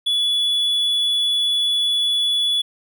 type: tone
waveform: triangle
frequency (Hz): 3419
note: G#7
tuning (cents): +50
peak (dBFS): -15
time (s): 0.06-2.62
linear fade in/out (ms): 10
effects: none